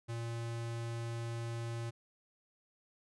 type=tone; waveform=square; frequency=116.4 Hz; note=A#2; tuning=2 cents flat; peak=-38 dBFS; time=0.08-1.91 s; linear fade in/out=20 ms; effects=resampled to 24000 Hz